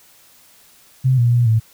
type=tone with pitch steps; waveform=sine; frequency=130.1 / 119.5 / 120.5 / 111.5 Hz; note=C3 / A#2 / B2 / A2; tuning=-9 / +43 / -42 / +23 cents; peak=-11 dBFS; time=1.04-1.6 s; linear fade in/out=20 ms; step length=140 ms; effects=white hiss -50 dBFS RMS until 1.73 s